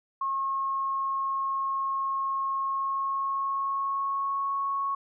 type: tone with pitch glide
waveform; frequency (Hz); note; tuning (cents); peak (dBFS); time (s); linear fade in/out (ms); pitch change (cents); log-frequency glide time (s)
sine; 1084 to 1103.6; C#6 to C#6; -39 to -8; -26; 0.21-4.95; 5; +31; 2.59-4.51
effects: none